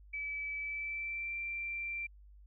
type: tone with pitch glide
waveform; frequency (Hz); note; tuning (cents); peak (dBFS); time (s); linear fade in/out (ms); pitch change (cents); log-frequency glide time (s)
sine; 2300 to 2356; D7 to D7; -37 to +5; -36; 0.13-2.07; 10; +42; 0.59-1.36
effects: added 50 Hz sine -54 dBFS peak until 2.46 s